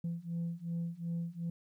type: beating tone pair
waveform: sine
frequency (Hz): 167.7 / 170.4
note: E3 / F3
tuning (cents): +30 / -42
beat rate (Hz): 2.7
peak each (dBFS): -37 / -36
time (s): 0.04-1.5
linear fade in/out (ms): 5
effects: tanh soft clip ceiling -31 dBFS + 12-bit